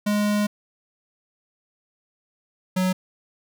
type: tone pair in turn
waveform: square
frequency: 207.7 / 185.04 Hz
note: G#3 / F#3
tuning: 0 / 0 cents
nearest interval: major second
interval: 200 cents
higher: first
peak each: -20 dBFS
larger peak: neither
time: 0.06-0.47 / 2.76-2.93 s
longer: first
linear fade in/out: 10 ms
effects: none